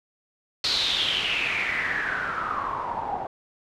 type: noise with low-pass filter sweep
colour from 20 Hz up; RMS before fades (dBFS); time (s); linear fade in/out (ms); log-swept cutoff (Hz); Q
white; -27; 0.64-3.27; 2; 4300 to 750; 7
effects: none